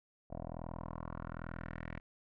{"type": "tone with low-pass filter sweep", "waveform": "10% pulse", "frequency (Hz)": 41.2, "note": "E1", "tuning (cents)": 0, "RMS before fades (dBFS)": -44, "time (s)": [0.3, 2], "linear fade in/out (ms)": 10, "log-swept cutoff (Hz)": [690, 2100], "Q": 3.1, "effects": []}